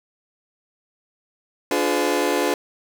30% pulse chord, D diminished seventh, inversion none, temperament just, 293.7 / 352.4 / 422.9 / 507.5 Hz, D4 / F4 / Ab4 / Cb5, 0 / +16 / +31 / +47 cents, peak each -22 dBFS, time 1.71-2.54 s, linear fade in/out 2 ms, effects none

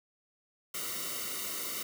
white noise with comb filter, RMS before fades -37 dBFS, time 0.74-1.83 s, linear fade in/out 5 ms, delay 1.2 ms, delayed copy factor -0.85, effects none

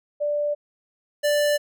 sine / square tone pair in turn, 588 / 588 Hz, D5 / D5, +2 / +2 cents, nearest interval unison, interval 0 cents, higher neither, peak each -21 / -19 dBFS, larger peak second, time 0.2-0.55 / 1.23-1.58 s, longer neither, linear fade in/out 20 ms, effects none

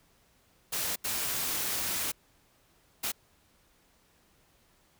white noise bursts at uneven times, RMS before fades -32 dBFS, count 3, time 0.72-0.96 / 1.04-2.12 / 3.03-3.12 s, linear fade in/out 10 ms, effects pink hiss -66 dBFS RMS until 4.99 s

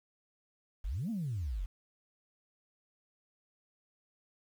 sine exponential two-way sweep, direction up then down, 39.01 to 240.5 to 39.01 Hz, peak -32 dBFS, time 0.84-1.66 s, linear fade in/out 10 ms, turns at 1.1 s, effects tanh soft clip ceiling -29 dBFS + 10-bit

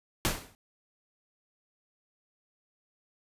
pink noise with exponential decay, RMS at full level -24 dBFS, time 0.25-0.55 s, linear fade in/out 0 ms, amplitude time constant 64 ms, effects resampled to 32000 Hz

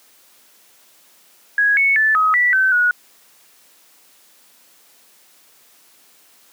sine tone with pitch steps, 1660 / 2210 / 1751 / 1267 / 1960 / 1536 / 1457 Hz, G#6 / C#7 / A6 / D#6 / B6 / G6 / F#6, -1 / -6 / -9 / +31 / -14 / -36 / -27 cents, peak -12 dBFS, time 1.58-2.91 s, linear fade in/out 2 ms, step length 190 ms, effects white hiss -52 dBFS RMS until 6.52 s + high-pass 200 Hz 12 dB/octave

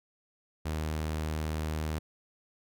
sawtooth tone, 77.78 Hz, D#2, in tune, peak -27 dBFS, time 0.65-1.99 s, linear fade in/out 10 ms, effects none

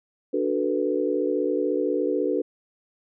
sine chord, B minor seventh, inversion first, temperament equal, 293.7 / 370 / 440 / 493.9 Hz, D4 / F#4 / A4 / B4, 0 / 0 / 0 / 0 cents, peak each -27 dBFS, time 0.33-2.42 s, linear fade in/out 10 ms, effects none

